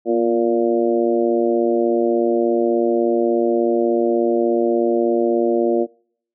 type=harmonic tone with a mistuned harmonic; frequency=116.54 Hz; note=A#2; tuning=in tune; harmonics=2 / 3 / 4 / 5 / 6; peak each=-23 / -17 / -22 / -22 / -27 dBFS; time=0.05-5.87 s; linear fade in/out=50 ms; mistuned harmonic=2; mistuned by=+37 cents; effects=noise-tail reverb RT60 0.6 s tail -25 dB re dry